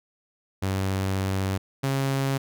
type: tone pair in turn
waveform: sawtooth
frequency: 96 / 136.12 Hz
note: G2 / C#3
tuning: -36 / -31 cents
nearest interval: tritone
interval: 605 cents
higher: second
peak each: -20 / -19 dBFS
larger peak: second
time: 0.62-1.58 / 1.83-2.38 s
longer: first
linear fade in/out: 10 ms
effects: none